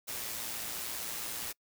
white noise with amplitude modulation, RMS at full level -37 dBFS, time 0.07-1.53 s, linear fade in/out 20 ms, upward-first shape sine, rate 115 Hz, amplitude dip 35%, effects noise-tail reverb RT60 0.1 s tail -26 dB re dry

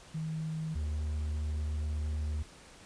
sine / triangle tone pair in turn, 158.3 / 75.71 Hz, D#3 / D#2, +30 / -47 cents, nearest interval octave + minor second, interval 1277 cents, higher first, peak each -33 / -29 dBFS, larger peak second, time 0.14-0.75 / 0.75-2.43 s, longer second, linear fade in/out 10 ms, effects pink hiss -54 dBFS RMS until 2.85 s + resampled to 22050 Hz

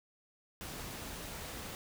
pink noise, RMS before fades -44 dBFS, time 0.61-1.75 s, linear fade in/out 0 ms, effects none

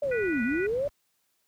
sine linear two-way sweep, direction down then up, 592 to 217.9 to 592 Hz, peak -25 dBFS, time 0.02-0.88 s, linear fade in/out 5 ms, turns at 0.43 s
brown noise, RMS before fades -40 dBFS, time 0.03-0.89 s, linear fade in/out 0 ms
harmonic tone, 490 Hz, B4, 14 cents flat, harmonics 3 / 4 / 5, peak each -33 / -36 / -38 dBFS, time 0.11-0.67 s, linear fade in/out 10 ms
effects white hiss -73 dBFS RMS until 1.47 s + high-pass 80 Hz 12 dB/octave

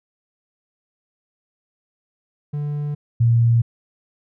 triangle / sine tone pair in turn, 146.83 / 116.91 Hz, D3 / A#2, 0 / +5 cents, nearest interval major third, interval 395 cents, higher first, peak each -20 / -12 dBFS, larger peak second, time 2.53-2.95 / 3.2-3.62 s, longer neither, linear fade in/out 10 ms, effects none

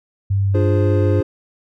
sine tone with vibrato, 98 Hz, G2, in tune, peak -14 dBFS, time 0.3-1.21 s, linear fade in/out 10 ms, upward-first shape sine, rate 2.2 Hz, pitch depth 10 cents each way
triangle chord, D half-diminished seventh, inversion none, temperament equal, 293.7 / 349.2 / 415.3 / 523.3 Hz, D4 / F4 / Ab4 / C5, 0 / 0 / 0 / 0 cents, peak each -21 dBFS, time 0.54-1.23 s, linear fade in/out 10 ms
effects none

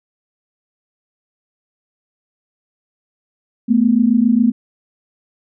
sine tone pair together, 219.6 / 246.9 Hz, A3 / B3, -3 / 0 cents, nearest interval major second, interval 203 cents, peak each -13 / -13 dBFS, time 3.68-4.52 s, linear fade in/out 20 ms, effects none

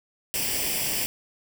white noise with comb filter, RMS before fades -27 dBFS, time 0.34-1.06 s, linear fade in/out 0 ms, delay 0.38 ms, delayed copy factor +0.7, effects none

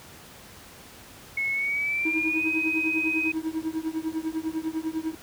sine tone with pitch glide, 2190 to 2516 Hz, C#7 to D#7, -22 to +19 cents, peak -24 dBFS, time 1.37-3.32 s, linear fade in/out 5 ms, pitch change +241 cents, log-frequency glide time 1.52-2.49 s
triangle tone with tremolo, 319.6 Hz, D#4, 47 cents sharp, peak -21 dBFS, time 2.05-5.15 s, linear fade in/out 5 ms, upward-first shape triangle, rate 10 Hz, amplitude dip 100%
effects pink hiss -47 dBFS RMS until 5.22 s + high-pass 60 Hz 12 dB/octave

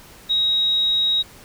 sine tone, 3800 Hz, A#7, 33 cents sharp, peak -16 dBFS, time 0.29-1.23 s, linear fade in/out 20 ms, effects pink hiss -45 dBFS RMS until 1.44 s

